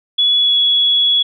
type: tone with pitch glide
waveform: sine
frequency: 3397 to 3370 Hz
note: G#7 to G#7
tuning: +38 to +25 cents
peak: -10 dBFS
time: 0.18-1.23 s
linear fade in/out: 10 ms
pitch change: -13 cents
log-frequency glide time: 0.37-0.57 s
effects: none